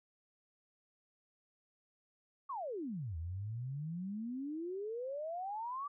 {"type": "exponential two-way sweep", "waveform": "sine", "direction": "down then up", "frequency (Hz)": [1175, 78.5, 1175], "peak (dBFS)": -38, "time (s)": [2.49, 5.88], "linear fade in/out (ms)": 10, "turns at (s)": 3.17, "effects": []}